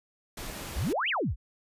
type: noise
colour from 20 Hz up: pink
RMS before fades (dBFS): -39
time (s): 0.37-0.93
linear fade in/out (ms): 5
type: exponential two-way sweep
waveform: sine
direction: up then down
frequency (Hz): 40 to 3263 to 40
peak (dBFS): -26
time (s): 0.74-1.36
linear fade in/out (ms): 50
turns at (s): 1.09
effects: resampled to 32000 Hz